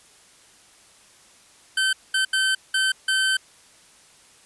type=tone bursts at uneven times; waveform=25% pulse; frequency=1541 Hz; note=G6; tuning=30 cents flat; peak=-15 dBFS; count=5; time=1.77-1.93 / 2.14-2.25 / 2.33-2.55 / 2.74-2.92 / 3.08-3.37 s; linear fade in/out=5 ms; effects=white hiss -53 dBFS RMS until 4.45 s + resampled to 24000 Hz